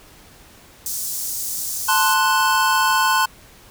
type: high-pass noise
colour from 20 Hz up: pink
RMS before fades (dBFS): -26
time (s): 0.86-2.14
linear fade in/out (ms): 2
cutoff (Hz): 5900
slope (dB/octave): 24
type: chord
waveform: square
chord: F# diminished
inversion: first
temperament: equal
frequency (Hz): 880 / 1046.5 / 1480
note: A5 / C6 / F#6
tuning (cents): 0 / 0 / 0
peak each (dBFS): -21 / -19 / -21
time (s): 1.88-3.26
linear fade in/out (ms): 10
effects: pink hiss -47 dBFS RMS until 3.7 s